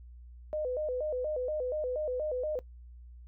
sine tone with vibrato, 554.4 Hz, C#5, in tune, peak -30 dBFS, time 0.53-2.59 s, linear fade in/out 0 ms, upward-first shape square, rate 4.2 Hz, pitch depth 170 cents each way, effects noise-tail reverb RT60 0.1 s tail -19 dB re dry + added 60 Hz sine -47 dBFS peak until 3.27 s

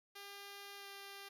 5% pulse tone with pitch glide, 400.8 to 397.3 Hz, G4 to G4, +38 to +23 cents, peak -38 dBFS, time 0.15-1.29 s, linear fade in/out 10 ms, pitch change -15 cents, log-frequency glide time 0.78-0.87 s, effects none

